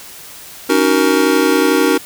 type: chord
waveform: square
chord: D# minor seventh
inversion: third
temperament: just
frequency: 280 / 311.1 / 373.4 / 466.7 Hz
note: C#4 / D#4 / F#4 / A#4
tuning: +18 / 0 / +16 / +2 cents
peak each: -17 dBFS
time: 0.69-1.98 s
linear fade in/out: 10 ms
effects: white hiss -35 dBFS RMS until 2.05 s